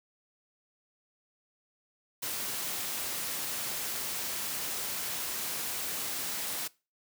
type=noise; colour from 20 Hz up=white; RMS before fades=-35 dBFS; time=2.22-6.68 s; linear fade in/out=10 ms; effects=noise-tail reverb RT60 0.3 s tail -22 dB re dry + high-pass 100 Hz 12 dB/octave